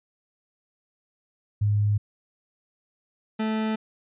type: tone pair in turn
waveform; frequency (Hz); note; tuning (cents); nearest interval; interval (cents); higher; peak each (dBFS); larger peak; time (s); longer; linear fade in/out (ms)
sine / 40% pulse; 103.83 / 218.6; G#2 / A3; 0 / -11; octave + minor second; 1289; second; -19 / -23; first; 1.61-1.98 / 3.39-3.76; neither; 10
effects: resampled to 8000 Hz